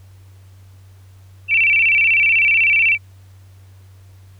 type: tone with vibrato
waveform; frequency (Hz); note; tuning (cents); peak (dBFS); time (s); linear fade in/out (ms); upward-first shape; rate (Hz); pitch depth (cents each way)
sine; 2496; D#7; +5; -11; 1.48-2.98; 50; square; 16; 130
effects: added 95 Hz sine -41 dBFS peak until 4.39 s + pink hiss -56 dBFS RMS until 4.39 s